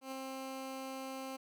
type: tone with ADSR envelope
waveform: 15% pulse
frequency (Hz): 265.1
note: C4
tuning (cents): +23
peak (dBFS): -33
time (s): 0.01-1.37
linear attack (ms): 110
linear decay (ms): 4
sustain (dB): -2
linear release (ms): 13
effects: none